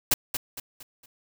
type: noise with echo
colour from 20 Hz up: white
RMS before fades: -20 dBFS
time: 0.11-0.14 s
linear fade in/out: 5 ms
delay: 230 ms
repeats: 4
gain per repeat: -8 dB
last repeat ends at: 1.06 s
effects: none